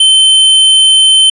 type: tone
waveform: square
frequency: 3083 Hz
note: G7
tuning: 29 cents flat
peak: -4 dBFS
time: 0-1.3 s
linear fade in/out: 5 ms
effects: resampled to 24000 Hz